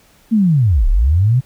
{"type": "linear two-way sweep", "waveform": "sine", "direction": "down then up", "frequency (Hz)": [233.1, 31.22, 133.9], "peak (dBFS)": -9, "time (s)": [0.31, 1.41], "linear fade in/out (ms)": 20, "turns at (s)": 0.88, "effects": ["pink hiss -51 dBFS RMS until 1.45 s"]}